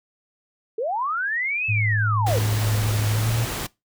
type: linear two-way sweep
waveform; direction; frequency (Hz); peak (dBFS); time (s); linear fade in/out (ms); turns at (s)
sine; up then down; 415.3 to 2637 to 415.3; -22; 0.78-2.39; 5; 1.67
type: tone with pitch glide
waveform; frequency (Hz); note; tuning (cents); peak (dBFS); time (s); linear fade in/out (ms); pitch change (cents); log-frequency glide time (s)
sine; 106.8 to 115.13; G#2 to A#2; +49 to -21; -20; 1.68-3.46; 20; +130; 3.15-3.35
type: noise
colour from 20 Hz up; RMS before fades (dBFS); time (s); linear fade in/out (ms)
pink; -29; 2.26-3.67; 10
effects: noise-tail reverb RT60 0.2 s tail -21 dB re dry